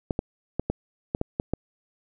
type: clicks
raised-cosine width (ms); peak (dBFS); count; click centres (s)
2; -11; 8; 0.108 / 0.191 / 0.596 / 0.7 / 1.149 / 1.214 / 1.399 / 1.536
effects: none